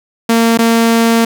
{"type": "tone with dropouts", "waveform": "sawtooth", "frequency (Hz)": 229.3, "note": "A#3", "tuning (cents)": -28, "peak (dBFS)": -4, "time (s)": [0.29, 1.25], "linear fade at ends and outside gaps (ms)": 5, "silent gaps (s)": [0.575, 0.588], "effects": []}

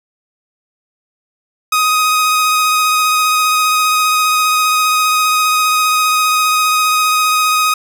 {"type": "tone with vibrato", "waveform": "sawtooth", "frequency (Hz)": 1253, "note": "D#6", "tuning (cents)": 12, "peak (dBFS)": -7, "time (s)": [1.72, 7.74], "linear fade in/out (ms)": 5, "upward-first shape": "sine", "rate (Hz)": 15, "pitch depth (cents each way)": 13, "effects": []}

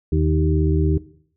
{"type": "harmonic tone with a mistuned harmonic", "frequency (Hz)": 78, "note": "D#2", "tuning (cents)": 5, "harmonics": [1, 2, 4, 5], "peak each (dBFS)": [-18, -21, -24, -25], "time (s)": [0.12, 0.98], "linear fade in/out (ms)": 5, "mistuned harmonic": 1, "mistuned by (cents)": 33, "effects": ["noise-tail reverb RT60 0.6 s tail -17 dB re dry"]}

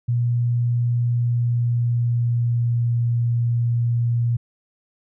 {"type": "tone with pitch glide", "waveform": "sine", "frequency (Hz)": [120, 118.48], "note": ["B2", "A#2"], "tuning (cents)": [-49, 29], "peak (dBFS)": -17, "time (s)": [0.08, 4.37], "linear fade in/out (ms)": 10, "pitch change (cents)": -22, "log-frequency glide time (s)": [1.06, 2.98], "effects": []}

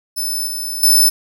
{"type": "tone with level steps", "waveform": "10% pulse", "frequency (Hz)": 5274, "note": "E8", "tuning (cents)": 0, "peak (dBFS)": [-13, -16, -3], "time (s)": [0.16, 1.1], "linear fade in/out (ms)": 20, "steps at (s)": [0.47, 0.83], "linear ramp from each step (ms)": 2, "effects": []}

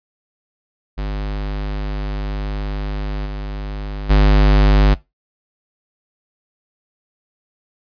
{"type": "tone with level steps", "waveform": "square", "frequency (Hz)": 50.4, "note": "G1", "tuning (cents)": 49, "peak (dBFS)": [-21, -24, -9], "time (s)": [0.97, 4.95], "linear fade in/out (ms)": 20, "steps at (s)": [3.25, 4.09], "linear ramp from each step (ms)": 20, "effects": ["noise-tail reverb RT60 0.2 s tail -19 dB re dry", "resampled to 11025 Hz"]}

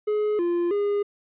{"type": "tone with pitch steps", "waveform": "triangle", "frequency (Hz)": [422, 346.6, 408.4], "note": ["G#4", "F4", "G#4"], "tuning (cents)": [28, -13, -29], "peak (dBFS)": -19, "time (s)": [0.07, 1.03], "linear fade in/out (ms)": 10, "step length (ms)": 320, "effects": ["resampled to 8000 Hz"]}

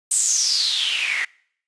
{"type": "noise with band-pass filter sweep", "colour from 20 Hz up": "white", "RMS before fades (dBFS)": -21, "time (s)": [0.11, 1.25], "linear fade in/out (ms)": 5, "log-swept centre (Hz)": [8500, 1900], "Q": 7.9, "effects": ["noise-tail reverb RT60 0.6 s tail -25 dB re dry", "resampled to 22050 Hz"]}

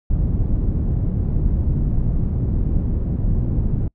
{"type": "low-pass noise", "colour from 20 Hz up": "pink", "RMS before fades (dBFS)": -19, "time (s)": [0.1, 3.88], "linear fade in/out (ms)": 2, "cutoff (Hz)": 170, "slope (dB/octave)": 12, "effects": ["noise-tail reverb RT60 0.1 s tail -26 dB re dry"]}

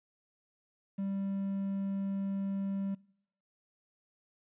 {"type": "tone with quantisation", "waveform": "triangle", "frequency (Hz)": 196, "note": "G3", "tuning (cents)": 0, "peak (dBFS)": -30, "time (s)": [0.98, 2.95], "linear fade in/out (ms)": 10, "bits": 10, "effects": ["noise-tail reverb RT60 0.7 s tail -24 dB re dry", "resampled to 8000 Hz"]}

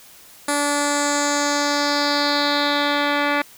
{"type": "tone with low-pass filter sweep", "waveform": "10% pulse", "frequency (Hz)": 289.2, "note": "D4", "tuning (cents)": -27, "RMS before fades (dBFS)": -20, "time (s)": [0.48, 3.42], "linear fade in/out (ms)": 5, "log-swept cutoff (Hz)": [10000, 2700], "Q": 3.5, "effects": ["white hiss -46 dBFS RMS until 3.57 s"]}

